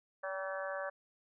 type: harmonic tone with a mistuned harmonic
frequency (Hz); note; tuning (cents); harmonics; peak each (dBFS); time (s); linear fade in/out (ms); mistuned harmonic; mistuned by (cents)
191.1; G3; -44; 3 / 4 / 5 / 6 / 7 / 8 / 9; -39 / -47 / -50 / -45 / -51 / -45 / -46; 0.23-0.9; 10; 4; +30
effects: none